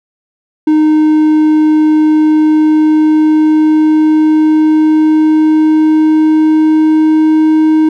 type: tone with pitch glide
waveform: triangle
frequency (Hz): 308.5 to 312.8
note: D#4 to D#4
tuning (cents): -15 to +9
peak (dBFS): -3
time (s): 0.67-7.89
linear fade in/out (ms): 5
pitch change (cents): +24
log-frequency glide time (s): 1.92-7.56
effects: none